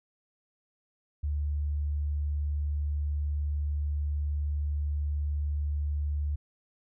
sine tone, 73.42 Hz, D2, in tune, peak -27 dBFS, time 1.23-6.36 s, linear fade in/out 10 ms, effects none

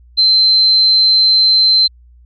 sine tone, 4100 Hz, C8, 36 cents flat, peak -7 dBFS, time 0.17-1.88 s, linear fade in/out 20 ms, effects added 60 Hz sine -41 dBFS peak until 2.25 s

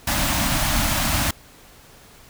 pink band-stop noise, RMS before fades -21 dBFS, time 0.07-1.31 s, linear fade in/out 5 ms, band 320 to 560 Hz, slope 96 dB/octave, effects pink hiss -48 dBFS RMS until 2.29 s

